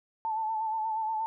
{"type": "tone with vibrato", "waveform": "sine", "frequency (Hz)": 880, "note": "A5", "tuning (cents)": 0, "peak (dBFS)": -28, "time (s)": [0.25, 1.26], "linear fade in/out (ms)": 0, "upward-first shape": "sine", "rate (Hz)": 8.4, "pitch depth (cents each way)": 41, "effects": []}